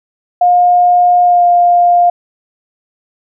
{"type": "tone with pitch glide", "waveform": "sine", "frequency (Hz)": [712, 702.6], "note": ["F5", "F5"], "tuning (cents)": [33, 10], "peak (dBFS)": -5, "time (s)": [0.41, 2.1], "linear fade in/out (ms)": 5, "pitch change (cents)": -23, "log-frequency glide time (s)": [1.23, 1.45], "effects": []}